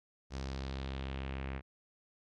sawtooth tone with low-pass filter sweep, 66.9 Hz, C2, 39 cents sharp, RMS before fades -40 dBFS, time 0.3-1.62 s, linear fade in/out 50 ms, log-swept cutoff 5700 to 2200 Hz, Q 2.2, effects none

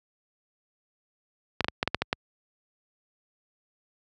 clicks, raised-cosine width 0.3 ms, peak -8 dBFS, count 8, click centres 1.607 / 1.645 / 1.684 / 1.829 / 1.876 / 1.946 / 2.02 / 2.129 s, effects high-pass 60 Hz 12 dB/octave

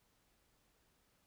silence, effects pink hiss -75 dBFS RMS until 1.26 s

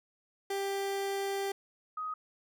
30% pulse / sine tone pair in turn, 394.4 / 1254.6 Hz, G4 / D#6, +11 / +14 cents, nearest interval octave + minor sixth, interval 2003 cents, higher second, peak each -29 / -34 dBFS, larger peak first, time 0.5-1.52 / 1.97-2.14 s, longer first, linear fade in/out 5 ms, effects none

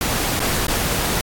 pink noise with dropouts, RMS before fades -21 dBFS, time 0.01-1.21 s, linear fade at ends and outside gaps 1 ms, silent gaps 0.394-0.402 / 0.668-0.682 s, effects AAC 64 kbps

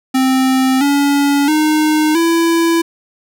square tone with pitch steps, 261.6 / 283.6 / 307.5 / 333.4 Hz, C4 / C#4 / D#4 / E4, 0 / +40 / -20 / +20 cents, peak -11 dBFS, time 0.14-2.82 s, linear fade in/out 10 ms, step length 670 ms, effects none

